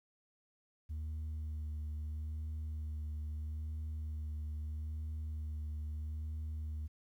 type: tone with vibrato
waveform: sine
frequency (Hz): 76.9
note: D#2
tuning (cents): -20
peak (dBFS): -35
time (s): 0.89-6.88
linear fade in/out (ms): 20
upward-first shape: sine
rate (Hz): 0.77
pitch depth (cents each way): 22
effects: tanh soft clip ceiling -37 dBFS + 12-bit